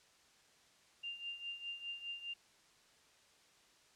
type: tone with tremolo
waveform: sine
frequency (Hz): 2794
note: F7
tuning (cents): 0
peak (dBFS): -39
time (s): 1.03-2.34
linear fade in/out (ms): 10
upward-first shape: triangle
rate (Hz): 4.9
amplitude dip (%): 80
effects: white hiss -67 dBFS RMS until 3.95 s + low-pass 7000 Hz 12 dB/octave